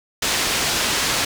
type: low-pass noise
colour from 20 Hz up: white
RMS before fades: -21 dBFS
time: 0.22-1.25 s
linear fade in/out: 5 ms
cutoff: 6000 Hz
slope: 12 dB/octave
effects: none